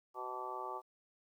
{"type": "harmonic tone with a mistuned harmonic", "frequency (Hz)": 125.9, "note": "B2", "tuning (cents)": 34, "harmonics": [3, 4, 5, 6, 7, 8, 9], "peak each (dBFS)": [-48, -51, -50, -50, -44, -53, -44], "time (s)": [0.14, 0.82], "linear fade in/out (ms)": 50, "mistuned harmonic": 9, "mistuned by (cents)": 33, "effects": ["12-bit"]}